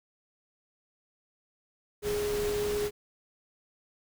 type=tone in noise; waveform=sine; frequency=415.3 Hz; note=G#4; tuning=in tune; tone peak=-28 dBFS; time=2.02-2.91 s; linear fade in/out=50 ms; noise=pink; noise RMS=-37 dBFS; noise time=2.02-2.91 s; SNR=+6 dB; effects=none